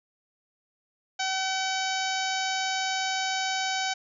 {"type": "harmonic tone", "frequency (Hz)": 761, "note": "F#5", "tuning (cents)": 48, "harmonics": [1, 2, 3, 4, 5, 6, 7, 8, 9], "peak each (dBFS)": [-30, -33, -35, -36, -37, -38, -38, -39, -40], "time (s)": [1.19, 3.94], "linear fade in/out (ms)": 10, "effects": []}